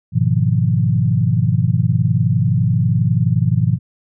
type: chord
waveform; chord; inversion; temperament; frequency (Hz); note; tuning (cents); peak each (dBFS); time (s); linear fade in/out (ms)
sine; F half-diminished seventh; first; equal; 103.83 / 123.47 / 155.56 / 174.61; Ab2 / Cb3 / Eb3 / F3; 0 / 0 / 0 / 0; -18 / -16 / -19 / -20; 0.12-3.79; 50
effects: none